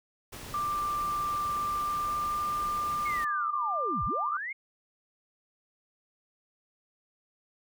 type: noise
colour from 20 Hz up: pink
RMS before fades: -43 dBFS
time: 0.32-3.25 s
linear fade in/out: 10 ms
type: tone with pitch glide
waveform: sine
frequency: 1183 to 1193.3 Hz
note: D6 to D6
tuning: +12 to +27 cents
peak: -28 dBFS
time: 0.54-4.37 s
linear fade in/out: 2 ms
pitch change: +15 cents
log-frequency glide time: 1.53-2.43 s
type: linear two-way sweep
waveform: sine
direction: down then up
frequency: 2217 to 32.78 to 2217 Hz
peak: -33 dBFS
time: 3.05-4.53 s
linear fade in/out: 10 ms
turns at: 4.05 s
effects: none